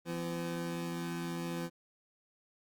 25% pulse tone pair together, 169.99 / 254.7 Hz, F3 / C4, -46 / -46 cents, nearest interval perfect fifth, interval 700 cents, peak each -33 / -38 dBFS, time 0.05-1.7 s, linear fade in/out 50 ms, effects Opus 48 kbps

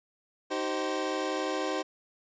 25% pulse chord, C minor, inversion first, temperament equal with one note detuned, 311.1 / 383.3 / 523.3 Hz, Eb4 / G4 / C5, 0 / -39 / 0 cents, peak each -30 dBFS, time 0.5-1.83 s, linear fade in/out 20 ms, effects resampled to 16000 Hz

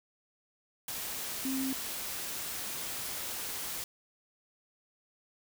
sine tone in noise, 265.5 Hz, C4, 25 cents sharp, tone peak -31 dBFS, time 1.45-1.73 s, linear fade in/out 2 ms, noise white, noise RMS -38 dBFS, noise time 0.88-3.84 s, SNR +4 dB, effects none

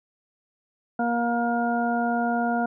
harmonic tone, 236.5 Hz, A#3, 25 cents sharp, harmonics 1 / 2 / 3 / 4 / 6, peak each -25 / -33 / -25 / -36 / -31 dBFS, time 0.99-2.66 s, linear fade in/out 5 ms, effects none

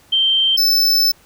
sine / square tone pair in turn, 3136 / 5274 Hz, G7 / E8, 0 / 0 cents, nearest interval major sixth, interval 900 cents, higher second, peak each -12 dBFS, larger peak neither, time 0.12-0.57 / 0.57-1.12 s, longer second, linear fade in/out 10 ms, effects pink hiss -51 dBFS RMS until 1.25 s

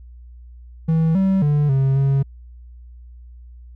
triangle tone with pitch steps, 161.7 / 192.1 / 147.1 / 134.9 / 137.2 Hz, E3 / G3 / D3 / C#3 / C#3, -33 / -35 / +3 / -47 / -17 cents, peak -12 dBFS, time 0.88-2.23 s, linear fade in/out 10 ms, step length 270 ms, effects added 60 Hz sine -38 dBFS peak until 3.75 s

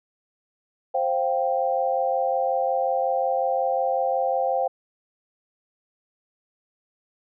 sine chord, C suspended fourth, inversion none, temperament equal with one note detuned, 526.9 / 698.5 / 784 Hz, C5 / F5 / G5, +12 / 0 / 0 cents, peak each -24 / -26 / -25 dBFS, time 0.94-4.68 s, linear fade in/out 10 ms, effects none

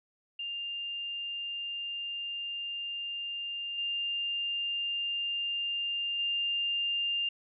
sine tone with level steps, 2800 Hz, F7, 4 cents sharp, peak -34 / -30 / -28 dBFS, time 0.39-7.29 s, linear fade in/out 5 ms, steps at 3.78 / 6.19 s, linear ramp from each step 2 ms, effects none

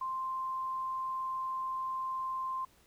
sine tone, 1046.5 Hz, C6, in tune, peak -33 dBFS, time 0.01-2.65 s, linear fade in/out 5 ms, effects pink hiss -65 dBFS RMS until 2.86 s

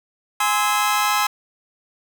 sawtooth chord, Ab augmented, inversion none, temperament just, 830.6 / 1038.3 / 1297.8 Hz, Ab5 / C6 / E6, 0 / -14 / -27 cents, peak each -18 dBFS, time 0.4-1.27 s, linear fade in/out 5 ms, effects none

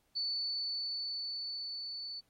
sine tone with level ramp, 4482 Hz, C#8, 18 cents sharp, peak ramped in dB -32 to -40 dBFS, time 0.15-2.21 s, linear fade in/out 20 ms, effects pink hiss -75 dBFS RMS until 2.29 s + AAC 48 kbps

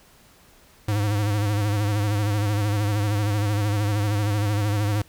square tone with vibrato, 103.83 Hz, G#2, in tune, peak -21 dBFS, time 0.88-5.02 s, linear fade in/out 5 ms, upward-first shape sine, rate 13 Hz, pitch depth 62 cents each way, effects pink hiss -54 dBFS RMS until 5.08 s

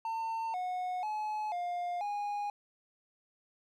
triangle tone with pitch steps, 902 / 730 / 853 / 706 / 822 Hz, A5 / F#5 / G#5 / F5 / G#5, +43 / -24 / +46 / +19 / -18 cents, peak -31 dBFS, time 0.05-2.5 s, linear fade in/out 2 ms, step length 490 ms, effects none

